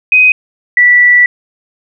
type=tone pair in turn; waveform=sine; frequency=2509 / 1959.7 Hz; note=D#7 / B6; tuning=+14 / -14 cents; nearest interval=major third; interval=428 cents; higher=first; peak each=-3 dBFS; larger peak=neither; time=0.12-0.32 / 0.77-1.26 s; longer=second; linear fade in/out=2 ms; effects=none